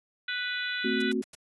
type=harmonic tone; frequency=493.9 Hz; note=B4; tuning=in tune; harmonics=3 / 4 / 5 / 6 / 7 / 8; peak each=-32 / -38 / -39 / -42 / -38 / -39 dBFS; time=0.28-1.12 s; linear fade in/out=5 ms
type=chord; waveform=sine; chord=F# diminished; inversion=first; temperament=equal with one note detuned; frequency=224.6 / 261.6 / 370 Hz; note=A3 / C4 / F#4; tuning=+36 / 0 / 0 cents; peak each=-30 dBFS; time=0.84-1.22 s; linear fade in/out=10 ms
type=noise bursts; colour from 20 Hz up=white; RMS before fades=-44 dBFS; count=4; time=1-1.352 s; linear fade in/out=5 ms; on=22 ms; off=88 ms
effects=resampled to 24000 Hz